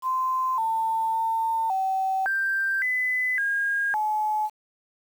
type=tone with pitch steps; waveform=sine; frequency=1036 / 896 / 901 / 765 / 1576 / 2009 / 1625 / 855 Hz; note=C6 / A5 / A5 / G5 / G6 / B6 / G#6 / A5; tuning=-17 / +31 / +41 / -42 / +9 / +29 / -38 / -50 cents; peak=-22 dBFS; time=0.02-4.5 s; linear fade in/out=50 ms; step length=560 ms; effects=8-bit